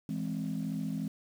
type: chord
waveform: sine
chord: E augmented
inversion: none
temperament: equal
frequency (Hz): 164.81 / 207.7 / 261.6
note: E3 / G#3 / B#3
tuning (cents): 0 / 0 / 0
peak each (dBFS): -35 / -35 / -36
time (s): 0.09-1.08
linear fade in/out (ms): 2
effects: tanh soft clip ceiling -26 dBFS + 9-bit